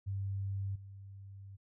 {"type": "tone with level steps", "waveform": "sine", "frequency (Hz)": 98.1, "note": "G2", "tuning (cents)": 2, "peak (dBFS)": [-34, -47], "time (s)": [0.06, 1.57], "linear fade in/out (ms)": 20, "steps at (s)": 0.75, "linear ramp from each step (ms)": 10, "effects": []}